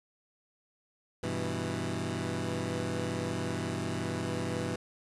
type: chord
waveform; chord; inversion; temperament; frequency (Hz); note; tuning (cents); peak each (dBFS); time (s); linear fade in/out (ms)
15% pulse; E minor; first; equal; 98 / 123.47 / 164.81; G2 / B2 / E3; 0 / 0 / 0; -30; 1.23-4.76; 5
effects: resampled to 24000 Hz + 9-bit